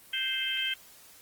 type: harmonic tone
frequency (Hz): 523.3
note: C5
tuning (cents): 0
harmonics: 3 / 4 / 5 / 6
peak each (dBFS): -36 / -36 / -36 / -30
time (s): 0.13-0.74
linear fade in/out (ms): 5
effects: white hiss -54 dBFS RMS until 1.21 s + Opus 24 kbps

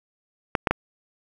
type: clicks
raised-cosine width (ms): 0.5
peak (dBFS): -4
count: 3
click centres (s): 0.552 / 0.672 / 0.71
effects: 7-bit

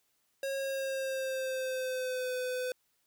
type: tone with pitch glide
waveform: square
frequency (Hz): 544 to 504.6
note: C#5 to B4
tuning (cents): -33 to +37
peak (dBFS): -33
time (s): 0.43-2.72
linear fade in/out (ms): 2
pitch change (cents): -130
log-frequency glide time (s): 0.57-2.34
effects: white hiss -75 dBFS RMS until 3.06 s

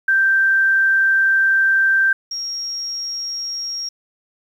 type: tone pair in turn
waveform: sine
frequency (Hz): 1568 / 5588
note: G6 / F8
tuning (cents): 0 / 0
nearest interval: octave + minor seventh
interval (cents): 2200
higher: second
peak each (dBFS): -12 / -23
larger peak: first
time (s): 0.08-2.13 / 2.31-3.89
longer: first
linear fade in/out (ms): 5
effects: 8-bit

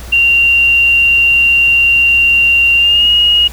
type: tone with pitch glide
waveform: sine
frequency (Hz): 2768 to 2876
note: F7 to F#7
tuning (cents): -16 to -50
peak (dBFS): -6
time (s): 0.12-3.48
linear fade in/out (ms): 10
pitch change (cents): +66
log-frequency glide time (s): 2.76-3.08
effects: added 60 Hz sine -27 dBFS peak until 3.52 s + pink hiss -33 dBFS RMS until 3.52 s

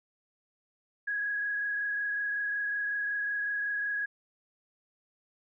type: tone with frequency modulation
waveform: sine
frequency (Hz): 1661.2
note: G#6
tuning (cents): 0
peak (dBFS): -29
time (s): 1.07-4.06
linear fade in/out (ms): 10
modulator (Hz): 25.4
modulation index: 1
effects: none

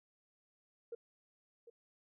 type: tone with echo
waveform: sine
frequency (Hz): 466.2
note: A#4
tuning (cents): 0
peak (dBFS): -40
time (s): 0.92-0.95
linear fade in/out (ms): 5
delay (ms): 750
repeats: 1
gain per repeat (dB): -13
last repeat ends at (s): 1.7
effects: tanh soft clip ceiling -36 dBFS

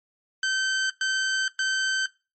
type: tone bursts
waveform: sawtooth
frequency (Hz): 1545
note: G6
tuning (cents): -26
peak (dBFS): -19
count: 3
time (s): 0.43-2.06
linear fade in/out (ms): 2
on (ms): 470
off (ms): 110
effects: noise-tail reverb RT60 0.3 s tail -22 dB re dry + MP3 32 kbps

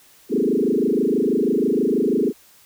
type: tone with frequency modulation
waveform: sine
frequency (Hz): 330.3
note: E4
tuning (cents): +4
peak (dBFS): -16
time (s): 0.29-2.33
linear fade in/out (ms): 50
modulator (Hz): 26.2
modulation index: 4.3
effects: white hiss -52 dBFS RMS until 2.65 s

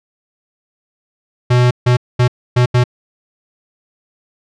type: tone bursts at uneven times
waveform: square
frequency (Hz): 123.47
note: B2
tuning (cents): 0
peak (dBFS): -9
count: 5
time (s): 1.5-1.71 / 1.86-1.97 / 2.19-2.28 / 2.56-2.66 / 2.74-2.84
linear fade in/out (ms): 10
effects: low-pass 5000 Hz 12 dB/octave

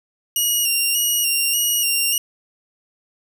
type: tone with vibrato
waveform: 10% pulse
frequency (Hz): 2835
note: F7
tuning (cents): +25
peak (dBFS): -9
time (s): 0.36-2.18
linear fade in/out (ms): 2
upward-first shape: square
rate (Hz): 1.7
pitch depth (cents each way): 37
effects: none

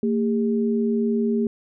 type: tone pair together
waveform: sine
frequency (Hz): 226.9 / 404.3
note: A#3 / G#4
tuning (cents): -47 / -46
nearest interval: minor seventh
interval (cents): 1001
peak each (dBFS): -20 / -24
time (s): 0.03-1.47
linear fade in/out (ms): 2
effects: none

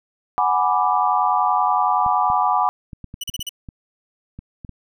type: chord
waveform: sine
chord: G# half-diminished seventh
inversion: third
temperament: equal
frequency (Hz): 740 / 830.6 / 987.8 / 1174.7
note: F#5 / G#5 / B5 / D6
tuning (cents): 0 / 0 / 0 / 0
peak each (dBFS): -21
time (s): 0.38-2.69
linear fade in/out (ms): 0
type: clicks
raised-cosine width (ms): 5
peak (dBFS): -22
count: 11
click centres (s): 2.063 / 2.301 / 2.932 / 3.043 / 3.141 / 3.294 / 3.394 / 3.688 / 4.39 / 4.648 / 4.693
type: tone bursts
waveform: sawtooth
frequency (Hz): 2960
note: F#7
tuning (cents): 0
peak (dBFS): -22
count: 5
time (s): 3.21-3.493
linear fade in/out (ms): 5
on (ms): 27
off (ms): 37
effects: none

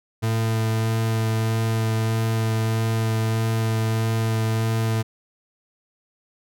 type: tone with vibrato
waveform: 40% pulse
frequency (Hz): 111.8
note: A2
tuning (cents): +28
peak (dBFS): -19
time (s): 0.22-5.03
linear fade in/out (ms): 20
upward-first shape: sine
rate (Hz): 1.6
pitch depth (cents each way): 11
effects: none

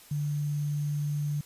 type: tone with sample-and-hold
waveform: sine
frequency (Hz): 146.83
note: D3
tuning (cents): 0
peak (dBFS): -27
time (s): 0.11-1.41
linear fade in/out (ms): 5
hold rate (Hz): 6300
effects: white hiss -53 dBFS RMS until 1.45 s + resampled to 32000 Hz

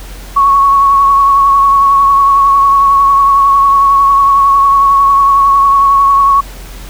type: tone with vibrato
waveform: sine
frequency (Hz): 1108.7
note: C#6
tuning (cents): 0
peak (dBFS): -4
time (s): 0.36-6.41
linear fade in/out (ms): 10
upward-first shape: triangle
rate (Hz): 11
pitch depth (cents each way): 26
effects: added 45 Hz sine -27 dBFS peak until 6.89 s + pink hiss -33 dBFS RMS until 6.89 s

